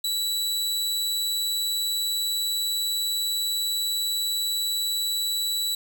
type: tone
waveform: sawtooth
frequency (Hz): 3940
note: B7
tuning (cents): -5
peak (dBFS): -21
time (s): 0.04-5.75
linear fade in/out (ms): 5
effects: none